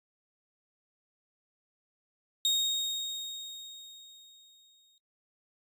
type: tone with exponential decay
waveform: 35% pulse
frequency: 3729 Hz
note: A#7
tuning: in tune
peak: -21 dBFS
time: 2.45-4.98 s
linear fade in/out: 1 ms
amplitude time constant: 550 ms
effects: noise-tail reverb RT60 0.1 s tail -21 dB re dry + resampled to 32000 Hz